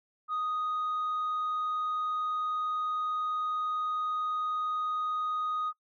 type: tone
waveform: sine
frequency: 1244.5 Hz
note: D#6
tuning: in tune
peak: -27 dBFS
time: 0.28-5.73 s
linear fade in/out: 50 ms
effects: noise-tail reverb RT60 0.1 s tail -22 dB re dry + tanh soft clip ceiling -27 dBFS